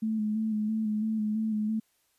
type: tone with vibrato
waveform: sine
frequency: 216.3 Hz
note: A3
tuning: 29 cents flat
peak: -26 dBFS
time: 0.02-1.8 s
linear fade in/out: 10 ms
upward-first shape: square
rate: 3 Hz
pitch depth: 28 cents each way
effects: white hiss -71 dBFS RMS until 2.18 s + resampled to 32000 Hz